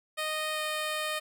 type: tone with pitch glide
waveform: 10% pulse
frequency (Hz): 619 to 615.4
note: D#5 to D#5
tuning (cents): -9 to -19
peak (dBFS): -22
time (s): 0.17-1.2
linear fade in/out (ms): 20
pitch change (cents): -10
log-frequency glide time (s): 0.53-0.59
effects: none